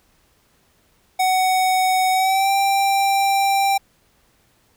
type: tone with pitch glide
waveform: square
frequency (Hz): 747 to 786.9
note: F#5 to G5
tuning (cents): +16 to +6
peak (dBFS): -16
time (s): 1.19-3.78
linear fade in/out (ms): 10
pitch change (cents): +90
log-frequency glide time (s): 2.12-2.51
effects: pink hiss -60 dBFS RMS until 4.76 s